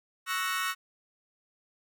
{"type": "chord", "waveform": "30% pulse", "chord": "F# dominant seventh", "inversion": "second", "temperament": "equal", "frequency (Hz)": [1108.7, 1318.5, 1480, 1864.7], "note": ["C#6", "E6", "F#6", "A#6"], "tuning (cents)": [0, 0, 0, 0], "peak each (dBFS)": -32, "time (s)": [0.26, 0.75], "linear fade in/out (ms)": 50, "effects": []}